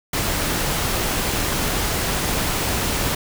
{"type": "noise", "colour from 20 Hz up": "pink", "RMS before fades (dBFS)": -22, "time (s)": [0.13, 3.15], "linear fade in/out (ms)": 5, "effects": []}